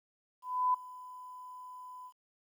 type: tone with ADSR envelope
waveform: sine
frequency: 1003 Hz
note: B5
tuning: 26 cents sharp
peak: -24 dBFS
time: 0.42-2.13 s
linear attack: 320 ms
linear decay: 7 ms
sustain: -21 dB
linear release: 68 ms
effects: 11-bit